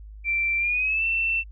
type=tone with pitch glide; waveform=sine; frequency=2349 to 2683 Hz; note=D7 to E7; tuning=0 to +30 cents; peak=-21 dBFS; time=0.24-1.44 s; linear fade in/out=50 ms; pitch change=+230 cents; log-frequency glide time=0.58-1.05 s; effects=added 52 Hz sine -39 dBFS peak until 1.51 s